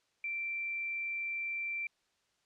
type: tone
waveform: sine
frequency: 2349 Hz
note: D7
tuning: in tune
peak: -34 dBFS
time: 0.24-1.87 s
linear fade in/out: 2 ms
effects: white hiss -75 dBFS RMS until 2.45 s + low-pass 6000 Hz 12 dB/octave